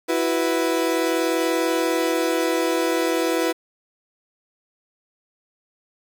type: chord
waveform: 35% pulse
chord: E suspended second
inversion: none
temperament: equal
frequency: 329.6 / 370 / 493.9 Hz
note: E4 / F#4 / B4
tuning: 0 / 0 / 0 cents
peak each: -21 / -24 / -22 dBFS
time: 0.08-3.53 s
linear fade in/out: 20 ms
effects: 8-bit